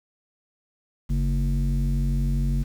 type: tone with low-pass filter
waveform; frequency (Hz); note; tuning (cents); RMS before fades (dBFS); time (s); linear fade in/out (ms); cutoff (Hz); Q
square; 46.25; F#1; 0; -23; 1.09-2.64; 20; 190; 6.4
effects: 8-bit